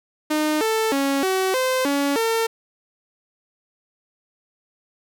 sawtooth tone with pitch steps, 305.9 / 442.2 / 276.2 / 378 / 516 / 282.3 / 452.9 Hz, D#4 / A4 / C#4 / F#4 / C5 / C#4 / A#4, -29 / +9 / -6 / +37 / -24 / +32 / -50 cents, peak -15 dBFS, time 0.3-2.47 s, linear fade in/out 10 ms, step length 310 ms, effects none

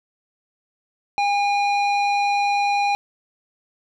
square tone with low-pass filter, 811 Hz, G#5, 41 cents flat, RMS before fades -20 dBFS, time 1.18-2.95 s, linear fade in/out 0 ms, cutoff 3400 Hz, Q 1.3, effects none

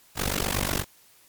pink noise with amplitude modulation, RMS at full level -23 dBFS, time 0.15-0.85 s, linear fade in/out 50 ms, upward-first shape sine, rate 48.3 Hz, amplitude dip 100%, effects white hiss -57 dBFS RMS until 1.28 s + MP3 96 kbps

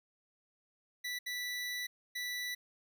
25% pulse tone bursts at uneven times, 1969 Hz, B6, 6 cents flat, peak -33 dBFS, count 3, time 1.04-1.19 / 1.26-1.87 / 2.15-2.55 s, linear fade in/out 10 ms, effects none

